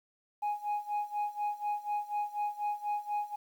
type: tone with tremolo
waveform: sine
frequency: 830.6 Hz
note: G#5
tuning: in tune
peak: -26 dBFS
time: 0.42-3.36 s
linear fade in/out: 10 ms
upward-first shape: sine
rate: 4.1 Hz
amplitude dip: 90%
effects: tanh soft clip ceiling -28 dBFS + 10-bit